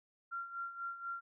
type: tone with tremolo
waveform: sine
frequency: 1378 Hz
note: F6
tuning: 24 cents flat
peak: -37 dBFS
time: 0.31-1.21 s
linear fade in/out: 20 ms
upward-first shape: sine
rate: 4.1 Hz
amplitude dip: 70%
effects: none